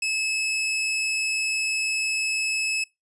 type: tone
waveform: sawtooth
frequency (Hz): 2594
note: E7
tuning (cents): -28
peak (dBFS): -20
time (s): 0.02-2.84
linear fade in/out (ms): 5
effects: noise-tail reverb RT60 0.2 s tail -23 dB re dry + resampled to 24000 Hz